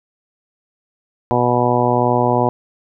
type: harmonic tone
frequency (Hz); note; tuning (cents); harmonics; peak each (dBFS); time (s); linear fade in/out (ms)
122.4; B2; -15; 1 / 2 / 3 / 4 / 5 / 6 / 7 / 8; -21 / -21 / -21 / -21 / -21 / -21 / -21 / -21; 1.31-2.49; 0
effects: none